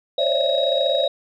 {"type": "tone cluster", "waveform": "sine", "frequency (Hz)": [531, 553, 588, 666, 3805], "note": ["C5", "C#5", "D5", "E5", "A#7"], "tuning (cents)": [25, -4, 2, 18, 35], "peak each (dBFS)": -23, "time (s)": [0.18, 1.08], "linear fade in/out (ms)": 5, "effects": ["tanh soft clip ceiling -8 dBFS"]}